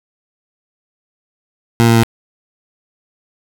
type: tone with pitch steps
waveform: 20% pulse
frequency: 116.54 / 115.47 / 114.41 Hz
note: A#2 / A#2 / A#2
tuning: 0 / -16 / -32 cents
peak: -3 dBFS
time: 1.8-2.034 s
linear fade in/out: 0 ms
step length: 78 ms
effects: none